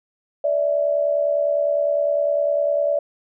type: tone pair together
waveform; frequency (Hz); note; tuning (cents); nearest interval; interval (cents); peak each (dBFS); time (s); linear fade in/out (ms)
sine; 580.1 / 650; D5 / E5; -21 / -24; major second; 197; -18 / -23; 0.44-2.99; 5
effects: none